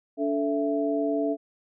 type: tone cluster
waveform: sine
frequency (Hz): 288.4 / 439.4 / 664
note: D4 / A4 / E5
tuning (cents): -31 / -2 / +12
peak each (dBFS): -26 / -29 / -28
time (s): 0.17-1.37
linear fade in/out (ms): 50
effects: none